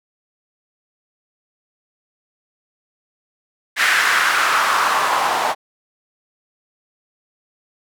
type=noise with band-pass filter sweep; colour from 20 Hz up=white; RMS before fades=-17 dBFS; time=3.76-5.55 s; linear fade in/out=50 ms; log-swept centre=1800 to 810 Hz; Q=2.8; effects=none